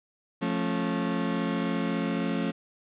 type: chord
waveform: 35% pulse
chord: F augmented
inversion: none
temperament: just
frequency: 174.61 / 218.3 / 272.8 Hz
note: F3 / A3 / C#4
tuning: 0 / -13 / -28 cents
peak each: -29 dBFS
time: 0.41-2.52 s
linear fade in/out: 20 ms
effects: resampled to 8000 Hz + 9-bit